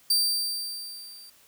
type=tone with level ramp; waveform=sawtooth; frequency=4680 Hz; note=D8; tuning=7 cents flat; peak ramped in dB=-16 to -43 dBFS; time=0.1-1.3 s; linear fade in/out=5 ms; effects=white hiss -58 dBFS RMS until 1.47 s